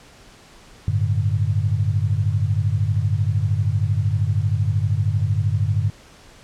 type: chord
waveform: sine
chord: G suspended second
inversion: none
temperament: equal with one note detuned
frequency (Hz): 97.15 / 110 / 146.83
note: G2 / A2 / D3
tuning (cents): -15 / 0 / 0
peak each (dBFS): -20 / -21 / -25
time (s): 0.88-5.9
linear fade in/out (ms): 0
effects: pink hiss -47 dBFS RMS until 6.43 s + low-pass 8000 Hz 12 dB/octave